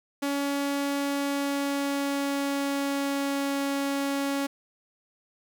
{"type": "tone with pitch glide", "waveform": "sawtooth", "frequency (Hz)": [281.6, 278.4], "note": ["C#4", "C#4"], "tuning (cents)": [27, 8], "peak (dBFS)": -22, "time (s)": [0.22, 4.47], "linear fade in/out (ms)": 10, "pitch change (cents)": -19, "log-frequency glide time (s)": [1.02, 3.59], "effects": ["9-bit"]}